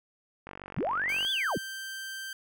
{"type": "click train", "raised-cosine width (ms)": 0.5, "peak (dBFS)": -26, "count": 38, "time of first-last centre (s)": [0.47, 1.249], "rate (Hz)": 47.5}
{"type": "linear two-way sweep", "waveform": "sine", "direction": "up then down", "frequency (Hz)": [84.7, 3520, 84.7], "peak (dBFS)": -27, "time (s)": [0.77, 1.58], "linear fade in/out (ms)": 5, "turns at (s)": 1.31}
{"type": "tone", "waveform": "sawtooth", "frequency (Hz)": 1565, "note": "G6", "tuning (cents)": -3, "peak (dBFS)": -33, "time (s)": [1.09, 2.33], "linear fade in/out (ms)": 2}
{"effects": []}